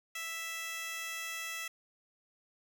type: tone with high-pass filter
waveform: 15% pulse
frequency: 659.3 Hz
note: E5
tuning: in tune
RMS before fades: -40 dBFS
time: 0.15-1.68 s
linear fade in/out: 5 ms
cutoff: 2200 Hz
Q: 0.96
effects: none